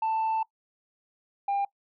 sine tone pair in turn, 886 / 799.4 Hz, A5 / G5, +12 / +34 cents, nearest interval major second, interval 178 cents, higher first, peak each -22 dBFS, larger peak neither, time 0.02-0.43 / 1.48-1.65 s, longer first, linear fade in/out 5 ms, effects noise-tail reverb RT60 0.1 s tail -22 dB re dry + tanh soft clip ceiling -23 dBFS

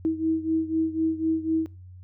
sine beating tone pair, 320 / 324 Hz, D#4 / E4, +49 / -30 cents, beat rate 4 Hz, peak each -24 / -27 dBFS, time 0.05-1.66 s, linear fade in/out 0 ms, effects noise-tail reverb RT60 0.4 s tail -23 dB re dry + added 91 Hz sine -42 dBFS peak until 2.03 s

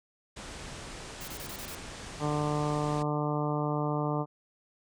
pink low-pass noise, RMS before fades -43 dBFS, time 0.36-3.03 s, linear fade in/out 10 ms, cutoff 9300 Hz, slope 48 dB/octave
white noise bursts, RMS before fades -43 dBFS, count 6, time 1.21-1.748 s, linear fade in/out 0 ms, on 68 ms, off 26 ms
harmonic tone, 148.8 Hz, D3, 23 cents sharp, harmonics 1 / 2 / 3 / 4 / 5 / 6 / 7 / 8, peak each -31 / -34 / -36 / -37 / -38 / -39 / -39 / -40 dBFS, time 2.19-4.26 s, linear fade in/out 50 ms
effects none

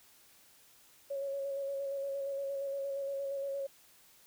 sine tone with vibrato, 553 Hz, C#5, 4 cents flat, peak -34 dBFS, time 1.1-3.67 s, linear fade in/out 10 ms, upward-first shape square, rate 8.6 Hz, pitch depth 18 cents each way, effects white hiss -62 dBFS RMS until 4.26 s

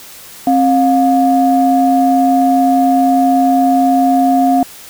sine tone pair together, 266.4 / 711.2 Hz, C4 / F5, +31 / +31 cents, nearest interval octave + perfect fourth, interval 1700 cents, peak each -10 dBFS, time 0.47-4.63 s, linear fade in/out 2 ms, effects tanh soft clip ceiling 0 dBFS + white hiss -35 dBFS RMS until 4.89 s

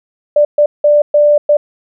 sine tone bursts at uneven times, 590 Hz, D5, 8 cents sharp, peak -5 dBFS, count 5, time 0.36-0.45 / 0.58-0.66 / 0.84-1.02 / 1.14-1.38 / 1.49-1.57 s, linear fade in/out 5 ms, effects none

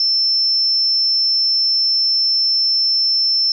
sine tone, 5330 Hz, E8, 18 cents sharp, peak -13 dBFS, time 0-3.52 s, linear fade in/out 2 ms, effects none

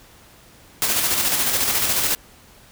white noise with tremolo, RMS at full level -19 dBFS, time 0.82-2.15 s, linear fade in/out 0 ms, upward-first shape square, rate 14 Hz, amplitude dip 35%, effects pink hiss -49 dBFS RMS until 2.71 s

